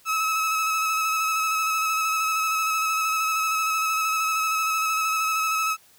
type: tone with vibrato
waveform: 30% pulse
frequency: 1292 Hz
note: E6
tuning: 35 cents flat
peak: -19 dBFS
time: 0.05-5.77 s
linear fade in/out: 50 ms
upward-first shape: square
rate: 13 Hz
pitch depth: 18 cents each way
effects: white hiss -56 dBFS RMS until 5.98 s